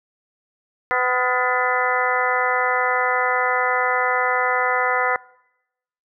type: harmonic tone with a mistuned harmonic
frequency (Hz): 251.4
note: B3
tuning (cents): +31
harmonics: 2 / 3 / 4 / 5 / 6 / 7 / 8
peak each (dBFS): -25 / -25 / -25 / -25 / -25 / -25 / -25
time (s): 0.91-5.16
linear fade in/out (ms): 0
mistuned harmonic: 6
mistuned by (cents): -90
effects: noise-tail reverb RT60 0.9 s tail -24 dB re dry